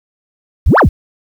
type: exponential two-way sweep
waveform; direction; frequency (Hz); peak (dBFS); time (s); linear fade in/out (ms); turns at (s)
sine; up then down; 41.94 to 1864.7 to 41.94; -4; 0.66-0.89; 10; 0.79
effects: tanh soft clip ceiling -1 dBFS + 7-bit